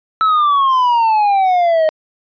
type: exponential sweep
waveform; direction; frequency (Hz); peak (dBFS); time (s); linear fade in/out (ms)
triangle; down; 1318.5 to 620; -8; 0.21-1.89; 0
effects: resampled to 11025 Hz